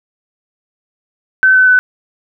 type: tone with pitch steps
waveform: sine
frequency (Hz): 1529 / 1515.8 / 1502.7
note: G6 / F#6 / F#6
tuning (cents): -44 / +41 / +26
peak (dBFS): -5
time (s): 1.43-1.79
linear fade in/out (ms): 0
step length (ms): 120
effects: none